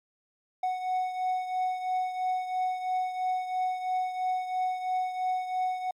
triangle beating tone pair, 739 / 742 Hz, F#5 / F#5, -2 / +5 cents, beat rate 3 Hz, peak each -26 / -33 dBFS, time 0.63-5.91 s, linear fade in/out 5 ms, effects MP3 96 kbps

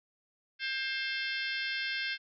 harmonic tone with a mistuned harmonic, 530 Hz, C5, 22 cents sharp, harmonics 3 / 4 / 5 / 6 / 7 / 8 / 9 / 10, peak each -36 / -38 / -40 / -42 / -43 / -44 / -45 / -46 dBFS, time 0.59-2.18 s, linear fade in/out 50 ms, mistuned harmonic 7, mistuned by -84 cents, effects none

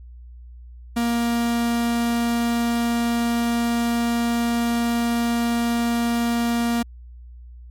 45% pulse tone, 235.1 Hz, A#3, 15 cents sharp, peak -19 dBFS, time 0.96-6.83 s, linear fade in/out 10 ms, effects added 60 Hz sine -38 dBFS peak until 7.7 s + MP3 64 kbps

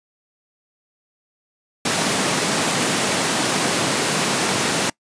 pink high-pass noise, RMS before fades -20 dBFS, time 1.85-4.9 s, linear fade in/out 5 ms, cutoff 150 Hz, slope 24 dB/octave, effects noise-tail reverb RT60 0.1 s tail -24 dB re dry + resampled to 22050 Hz

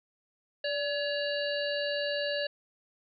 harmonic tone with a mistuned harmonic, 565 Hz, C#5, 33 cents sharp, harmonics 1 / 3 / 5 / 7 / 8, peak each -31 / -36 / -38 / -39 / -40 dBFS, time 0.64-2.47 s, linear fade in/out 5 ms, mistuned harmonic 1, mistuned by +43 cents, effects none

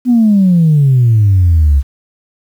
sine exponential sweep, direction down, 253.2 to 66.6 Hz, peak -4 dBFS, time 0.05-1.83 s, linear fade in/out 50 ms, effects tanh soft clip ceiling -2 dBFS + 7-bit

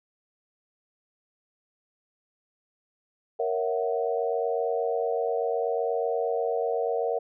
sine chord, F# dominant seventh, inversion first, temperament equal, 466.2 / 554.4 / 659.3 / 740 Hz, A#4 / C#5 / E5 / F#5, 0 / 0 / 0 / 0 cents, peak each -27 / -32 / -31 / -32 dBFS, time 3.39-7.19 s, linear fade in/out 10 ms, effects none

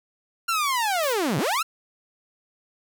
sawtooth linear two-way sweep, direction down then up, 1396.9 to 122.1 to 1396.9 Hz, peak -18 dBFS, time 0.48-1.63 s, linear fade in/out 10 ms, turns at 1.38 s
blue noise, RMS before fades -35 dBFS, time 1.03-1.13 s, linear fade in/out 0 ms
effects none

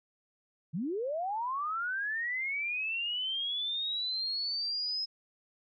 sine linear sweep, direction up, 139.1 to 5150 Hz, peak -31 dBFS, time 0.73-5.06 s, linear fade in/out 20 ms, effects none

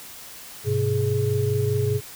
sine tone cluster, 102.8 / 127.8 / 418.8 Hz, G#2 / C3 / G#4, -17 / -40 / +15 cents, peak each -24 dBFS, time 0.64-2.01 s, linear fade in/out 50 ms, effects white hiss -41 dBFS RMS until 2.15 s

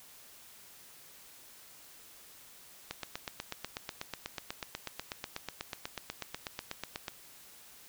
click train, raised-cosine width 0.2 ms, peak -19 dBFS, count 35, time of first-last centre 2.91-7.082 s, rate 8.15 Hz, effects white hiss -55 dBFS RMS until 7.88 s

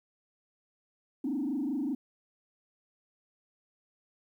sine tone with frequency modulation, 277.2 Hz, C#4, in tune, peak -28 dBFS, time 1.24-1.95 s, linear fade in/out 5 ms, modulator 25.1 Hz, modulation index 1.5, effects tanh soft clip ceiling -25 dBFS + 11-bit

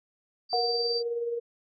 sine tone, 4664 Hz, D8, 13 cents flat, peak -28 dBFS, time 0.49-1.03 s, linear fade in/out 50 ms
sine tone with tremolo, 470.4 Hz, A#4, 16 cents sharp, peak -26 dBFS, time 0.53-1.4 s, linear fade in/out 20 ms, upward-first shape sine, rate 19 Hz, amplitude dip 45%
sine tone with exponential decay, 730 Hz, F#5, 24 cents flat, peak -24 dBFS, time 0.53-1.22 s, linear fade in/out 1 ms, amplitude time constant 150 ms
effects none

